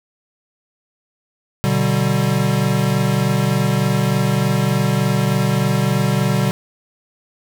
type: chord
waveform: square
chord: G major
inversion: first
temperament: equal with one note detuned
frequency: 123.47 / 146.83 / 192.74 Hz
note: B2 / D3 / G3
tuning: 0 / 0 / -29 cents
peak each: -20 dBFS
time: 1.64-6.51 s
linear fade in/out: 0 ms
effects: none